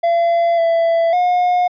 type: tone with pitch steps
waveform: triangle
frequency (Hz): 680 / 667 / 718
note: F5 / E5 / F5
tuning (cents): -46 / +20 / +48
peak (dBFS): -10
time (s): 0.03-1.68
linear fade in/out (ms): 10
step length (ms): 550
effects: resampled to 11025 Hz